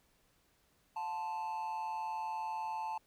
triangle tone with amplitude modulation, 880 Hz, A5, in tune, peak -31 dBFS, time 0.96-2.98 s, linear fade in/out 5 ms, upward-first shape sine, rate 160 Hz, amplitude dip 70%, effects pink hiss -72 dBFS RMS until 3.06 s

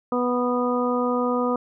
harmonic tone, 246.4 Hz, B3, 4 cents flat, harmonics 1 / 2 / 3 / 4 / 5, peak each -24 / -24 / -32 / -30 / -28 dBFS, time 0.12-1.56 s, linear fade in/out 2 ms, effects none

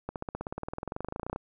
accelerating click train, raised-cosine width 1 ms, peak -20 dBFS, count 28, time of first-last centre 0.09-1.361 s, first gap 68 ms, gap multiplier 0.97, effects none

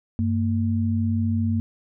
sine tone pair together, 96.16 / 228.7 Hz, G2 / A#3, -33 / -33 cents, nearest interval octave + minor third, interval 1500 cents, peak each -22 / -23 dBFS, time 0.19-1.6 s, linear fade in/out 0 ms, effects none

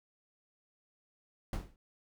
brown noise with exponential decay, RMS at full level -30 dBFS, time 1.53-1.76 s, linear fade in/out 2 ms, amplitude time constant 50 ms, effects none

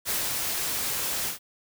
white noise with ADSR envelope, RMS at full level -27 dBFS, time 0.05-1.39 s, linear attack 46 ms, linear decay 180 ms, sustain -2 dB, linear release 120 ms, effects none

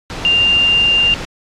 sine tone in noise, 2794 Hz, F7, in tune, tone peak -9 dBFS, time 0.25-1.14 s, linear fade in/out 0 ms, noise pink, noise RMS -25 dBFS, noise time 0.1-1.25 s, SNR +13 dB, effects low-pass 5000 Hz 12 dB/octave + AAC 64 kbps

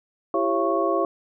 sine tone cluster, 335.4 / 393.2 / 547 / 677 / 1104 Hz, E4 / G4 / C#5 / E5 / C#6, +30 / +5 / -23 / +46 / -7 cents, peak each -26 dBFS, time 0.34-1.05 s, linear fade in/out 2 ms, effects none

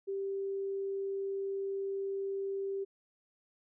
sine tone, 392 Hz, G4, in tune, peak -33 dBFS, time 0.07-2.85 s, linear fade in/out 20 ms, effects none

